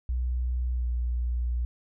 sine tone with pitch glide, 61.74 to 60.19 Hz, B1 to B1, 0 to -44 cents, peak -25 dBFS, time 0.09-1.65 s, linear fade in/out 0 ms, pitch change -44 cents, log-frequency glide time 0.74-0.86 s, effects none

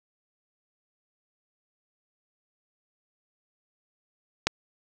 click, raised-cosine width 0.2 ms, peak -4 dBFS, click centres 4.47 s, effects none

